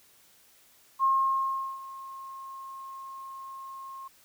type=tone with ADSR envelope; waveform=sine; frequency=1073 Hz; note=C6; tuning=43 cents sharp; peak=-20 dBFS; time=0.99-4.08 s; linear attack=46 ms; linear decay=750 ms; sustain=-19 dB; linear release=6 ms; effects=white hiss -60 dBFS RMS until 4.24 s